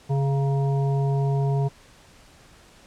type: harmonic tone with a mistuned harmonic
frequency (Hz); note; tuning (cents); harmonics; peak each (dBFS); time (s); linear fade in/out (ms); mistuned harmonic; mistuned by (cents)
138.59; C#3; 0; 1 / 3 / 5 / 7; -20 / -30 / -34 / -37; 0.09-1.69; 20; 7; -53
effects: pink hiss -52 dBFS RMS until 2.86 s + low-pass 9000 Hz 12 dB/octave